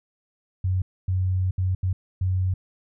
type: tone bursts at uneven times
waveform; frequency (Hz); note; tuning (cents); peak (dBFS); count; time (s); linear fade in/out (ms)
sine; 92.8; F#2; +6; -20; 5; 0.64-0.82 / 1.08-1.51 / 1.58-1.75 / 1.83-1.93 / 2.21-2.54; 5
effects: none